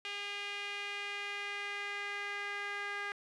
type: tone with band-pass filter sweep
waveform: sawtooth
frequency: 406 Hz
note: G#4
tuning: 39 cents flat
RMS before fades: -40 dBFS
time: 0.05-3.12 s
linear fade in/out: 0 ms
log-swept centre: 2700 to 1800 Hz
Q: 2.7
effects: resampled to 24000 Hz + 11-bit